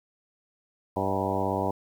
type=harmonic tone with a mistuned harmonic; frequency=96.7 Hz; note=G2; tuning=23 cents flat; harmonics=1 / 2 / 3 / 4 / 5 / 6 / 7 / 8 / 9 / 10; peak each=-34 / -34 / -34 / -34 / -34 / -34 / -34 / -34 / -34 / -34 dBFS; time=0.96-1.71 s; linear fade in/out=5 ms; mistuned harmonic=7; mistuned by=-47 cents; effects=9-bit